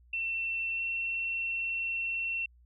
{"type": "tone with pitch glide", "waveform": "sine", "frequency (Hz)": [2694, 2711], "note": ["E7", "E7"], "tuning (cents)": [37, 48], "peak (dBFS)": -30, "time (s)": [0.13, 2.46], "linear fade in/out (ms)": 5, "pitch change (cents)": 11, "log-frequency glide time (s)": [0.72, 0.8], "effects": ["added 60 Hz sine -57 dBFS peak until 2.65 s"]}